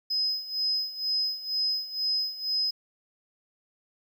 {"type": "tone with tremolo", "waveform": "triangle", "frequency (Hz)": 5060, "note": "D#8", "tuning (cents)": 28, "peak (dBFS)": -20, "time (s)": [0.1, 2.71], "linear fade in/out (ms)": 10, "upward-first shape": "sine", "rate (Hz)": 2.1, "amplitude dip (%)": 85, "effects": ["tanh soft clip ceiling -22 dBFS", "10-bit"]}